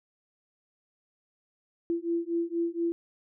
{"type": "beating tone pair", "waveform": "sine", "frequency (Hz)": [336.1, 340.3], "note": ["E4", "F4"], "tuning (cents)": [34, -45], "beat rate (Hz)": 4.2, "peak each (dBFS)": -30, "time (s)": [1.9, 2.92], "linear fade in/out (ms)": 0, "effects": []}